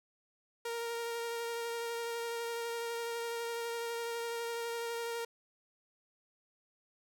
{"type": "tone with vibrato", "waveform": "sawtooth", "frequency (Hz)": 466.2, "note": "A#4", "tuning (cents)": 0, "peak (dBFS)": -32, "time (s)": [0.65, 5.25], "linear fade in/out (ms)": 5, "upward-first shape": "sine", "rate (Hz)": 12, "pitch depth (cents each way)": 13, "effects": []}